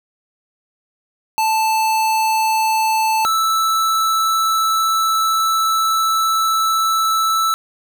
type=tone pair in turn; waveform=square; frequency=880 / 1316.6 Hz; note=A5 / E6; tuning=0 / -3 cents; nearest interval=perfect fifth; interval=697 cents; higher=second; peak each=-15 / -15 dBFS; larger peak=neither; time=1.38-3.25 / 3.25-7.54 s; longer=second; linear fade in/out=0 ms; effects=none

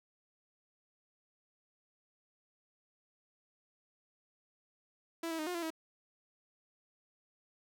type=tone with pitch steps; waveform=sawtooth; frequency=331.9 / 325.2 / 308.8 / 357.5 / 339.7 / 321.5 Hz; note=E4 / E4 / D#4 / F4 / F4 / E4; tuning=+12 / -23 / -13 / +41 / -48 / -43 cents; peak=-32 dBFS; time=5.23-5.704 s; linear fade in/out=5 ms; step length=79 ms; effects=none

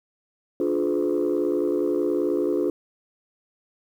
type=chord; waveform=sine; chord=D diminished seventh; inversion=none; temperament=just; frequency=293.7 / 352.4 / 422.9 / 507.5 Hz; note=D4 / F4 / Ab4 / Cb5; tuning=0 / +16 / +31 / +47 cents; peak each=-25 / -23 / -25 / -28 dBFS; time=0.6-2.7 s; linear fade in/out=2 ms; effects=tanh soft clip ceiling -15 dBFS + 9-bit

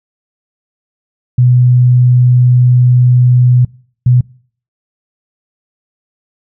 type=tone bursts at uneven times; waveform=sine; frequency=124.3 Hz; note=B2; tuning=12 cents sharp; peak=-4 dBFS; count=2; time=1.38-3.65 / 4.06-4.21 s; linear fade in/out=5 ms; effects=noise-tail reverb RT60 0.5 s tail -24 dB re dry

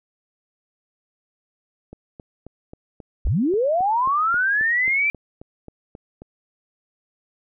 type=click train; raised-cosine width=2 ms; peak=-25 dBFS; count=17; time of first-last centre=1.93-6.22 s; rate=3.73 Hz
type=linear sweep; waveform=sine; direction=up; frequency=31.54 to 2364 Hz; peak=-17 dBFS; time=3.25-5.1 s; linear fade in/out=0 ms
effects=none

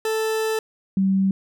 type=tone pair in turn; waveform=40% pulse / sine; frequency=440 / 192.63 Hz; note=A4 / G3; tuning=0 / -30 cents; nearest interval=octave + major second; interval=1430 cents; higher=first; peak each=-20 / -16 dBFS; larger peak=second; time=0.05-0.59 / 0.97-1.31 s; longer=first; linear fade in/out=2 ms; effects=none

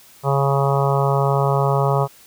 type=harmonic tone; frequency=138.59 Hz; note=C#3; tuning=in tune; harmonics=1 / 3 / 4 / 5 / 6 / 7 / 8 / 9; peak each=-18 / -23 / -24 / -25 / -26 / -26 / -27 / -28 dBFS; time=0.23-2.08 s; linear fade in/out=50 ms; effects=white hiss -48 dBFS RMS until 2.26 s

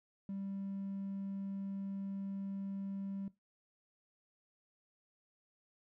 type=tone; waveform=triangle; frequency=196 Hz; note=G3; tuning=in tune; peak=-36 dBFS; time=0.29-3.28 s; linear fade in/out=2 ms; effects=noise-tail reverb RT60 0.2 s tail -20 dB re dry + tanh soft clip ceiling -33 dBFS

